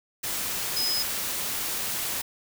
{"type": "tone in noise", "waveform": "sine", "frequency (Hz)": 5070, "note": "D#8", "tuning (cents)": 32, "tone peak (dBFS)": -25, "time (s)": [0.76, 1.03], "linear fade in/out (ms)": 10, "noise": "white", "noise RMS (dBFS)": -30, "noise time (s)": [0.23, 2.22], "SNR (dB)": 2, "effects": []}